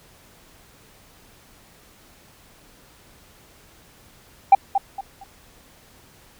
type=tone with echo; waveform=sine; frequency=788 Hz; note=G5; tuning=9 cents sharp; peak=-4 dBFS; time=4.52-4.55 s; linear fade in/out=5 ms; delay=230 ms; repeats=3; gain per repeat=-11 dB; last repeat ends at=5.24 s; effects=tanh soft clip ceiling -4 dBFS + pink hiss -52 dBFS RMS until 6.39 s